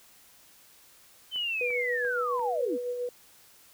sine linear sweep, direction down, 3100 to 210.7 Hz, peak -28 dBFS, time 1.31-2.78 s, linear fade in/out 50 ms
click train, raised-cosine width 0.5 ms, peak -33 dBFS, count 4, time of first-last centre 1.36-2.394 s, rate 2.9 Hz
sine tone with tremolo, 490 Hz, B4, 14 cents flat, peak -28 dBFS, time 1.61-3.09 s, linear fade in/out 2 ms, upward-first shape sine, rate 7.2 Hz, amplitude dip 40%
effects white hiss -57 dBFS RMS until 3.73 s

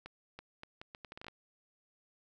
accelerating click train, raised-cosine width 0.3 ms, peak -30 dBFS, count 12, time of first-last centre 0.06-1.283 s, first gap 330 ms, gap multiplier 0.74, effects none

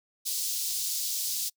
pink high-pass noise, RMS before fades -31 dBFS, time 0.25-1.5 s, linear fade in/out 20 ms, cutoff 4300 Hz, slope 24 dB/octave, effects noise-tail reverb RT60 0.1 s tail -26 dB re dry

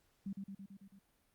sine tone with echo, 196 Hz, G3, in tune, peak -38 dBFS, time 0.26-0.33 s, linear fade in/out 5 ms, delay 110 ms, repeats 6, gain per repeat -3 dB, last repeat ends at 0.99 s, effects pink hiss -75 dBFS RMS until 1.34 s + Opus 48 kbps

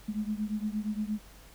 sine beating tone pair, 209 / 217.6 Hz, G#3 / A3, +11 / -19 cents, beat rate 8.6 Hz, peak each -32 / -34 dBFS, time 0.08-1.19 s, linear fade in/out 10 ms, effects added 48 Hz sine -53 dBFS peak until 1.54 s + pink hiss -55 dBFS RMS until 1.54 s

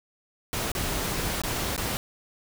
pink noise with dropouts, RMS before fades -29 dBFS, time 0.53-1.97 s, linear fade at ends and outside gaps 0 ms, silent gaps 0.717-0.751 / 1.417-1.436 / 1.764-1.778 s, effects none

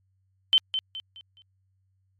sine tone with echo, 3081 Hz, G7, 31 cents flat, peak -15 dBFS, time 0.53-0.58 s, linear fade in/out 0 ms, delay 210 ms, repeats 4, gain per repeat -9 dB, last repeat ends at 1.42 s, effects added 95 Hz sine -66 dBFS peak until 2.19 s + MP3 64 kbps

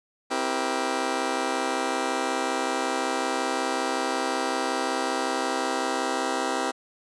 15% pulse chord, C dominant seventh, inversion none, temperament just, 261.6 / 327 / 392.4 / 470.9 Hz, C4 / E4 / G4 / Bb4, 0 / -14 / +2 / +18 cents, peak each -24 / -25 / -25 / -26 dBFS, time 0.3-6.72 s, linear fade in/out 20 ms, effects resampled to 22050 Hz

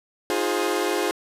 sawtooth chord, F minor seventh, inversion third, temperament equal with one note detuned, 311.1 / 354.9 / 415.3 / 523.3 Hz, Eb4 / F4 / Ab4 / C5, 0 / +28 / 0 / 0 cents, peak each -26 / -22 / -22 / -26 dBFS, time 0.3-1.11 s, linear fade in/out 0 ms, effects resampled to 32000 Hz + 9-bit

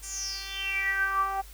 10% pulse tone with band-pass filter sweep, 389.7 Hz, G4, 10 cents flat, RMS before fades -30 dBFS, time 0.02-1.42 s, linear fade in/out 20 ms, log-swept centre 8100 to 810 Hz, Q 9.1, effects added 50 Hz sine -45 dBFS peak until 1.53 s + white hiss -52 dBFS RMS until 1.53 s

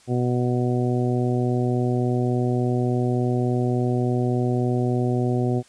harmonic tone, 123.47 Hz, B2, in tune, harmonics 1 / 2 / 3 / 4 / 5 / 6, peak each -22 / -25 / -26 / -33 / -34 / -33 dBFS, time 0.07-5.63 s, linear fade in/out 50 ms, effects white hiss -54 dBFS RMS until 5.68 s + resampled to 22050 Hz

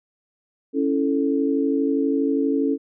sine chord, A major, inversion first, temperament equal, 277.2 / 329.6 / 440 Hz, C#4 / E4 / A4, 0 / 0 / 0 cents, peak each -20 / -26 / -24 dBFS, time 0.73-2.78 s, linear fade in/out 50 ms, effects none

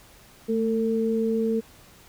sine tone pair together, 222 / 450.7 Hz, A3 / A4, +16 / +42 cents, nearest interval octave, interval 1226 cents, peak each -24 dBFS, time 0.48-1.61 s, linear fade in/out 20 ms, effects pink hiss -52 dBFS RMS until 2.08 s

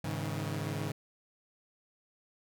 sawtooth chord, Ab suspended fourth, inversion none, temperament equal with one note detuned, 103.83 / 138.59 / 159.2 Hz, Ab2 / Db3 / Eb3, 0 / 0 / +40 cents, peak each -34 dBFS, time 0.04-0.92 s, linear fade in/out 5 ms, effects none

